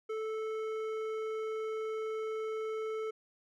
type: tone with hard clipping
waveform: sine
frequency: 438.1 Hz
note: A4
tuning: 7 cents flat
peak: -36 dBFS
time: 0.09-3.11 s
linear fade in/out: 10 ms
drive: 10 dB
effects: none